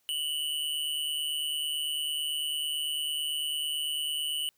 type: tone with amplitude modulation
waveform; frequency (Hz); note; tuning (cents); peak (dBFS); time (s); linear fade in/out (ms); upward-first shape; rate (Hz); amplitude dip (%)
square; 2960; F#7; 0; -27; 0.09-4.49; 0; sine; 149; 70
effects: white hiss -72 dBFS RMS until 4.57 s